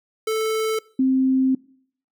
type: tone pair in turn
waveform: square / sine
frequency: 439.4 / 262.3 Hz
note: A4 / C4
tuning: -2 / +4 cents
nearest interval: major sixth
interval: 894 cents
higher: first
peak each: -21 / -15 dBFS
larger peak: second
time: 0.27-0.79 / 0.99-1.55 s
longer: second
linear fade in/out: 5 ms
effects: noise-tail reverb RT60 0.6 s tail -23 dB re dry